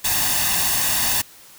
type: noise with comb filter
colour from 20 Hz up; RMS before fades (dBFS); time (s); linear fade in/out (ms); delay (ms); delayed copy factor
white; -20; 0.04-1.22; 10; 1.1; +0.65
effects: white hiss -46 dBFS RMS until 1.58 s